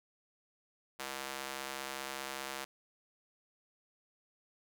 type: tone with high-pass filter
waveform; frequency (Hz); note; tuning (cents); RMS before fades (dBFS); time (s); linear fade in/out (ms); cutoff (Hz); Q
square; 67.5; C#2; -45; -42; 0.99-2.65; 10; 710; 0.51
effects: none